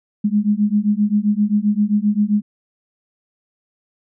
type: beating tone pair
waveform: sine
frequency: 204.4 / 212 Hz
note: G#3 / G#3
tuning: -27 / +36 cents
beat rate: 7.6 Hz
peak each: -17 dBFS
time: 0.24-2.42 s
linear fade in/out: 10 ms
effects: none